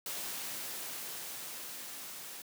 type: noise with level ramp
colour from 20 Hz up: white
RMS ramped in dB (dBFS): -39 to -46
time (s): 0.06-2.42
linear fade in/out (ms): 2
effects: high-pass 150 Hz 12 dB/octave